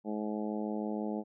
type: harmonic tone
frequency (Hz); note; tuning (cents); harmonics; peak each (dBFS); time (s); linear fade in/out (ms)
106.3; G#2; +41; 2 / 3 / 4 / 5 / 6 / 7 / 8; -35 / -39 / -41 / -43 / -45 / -46 / -47; 0.04-1.24; 50
effects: none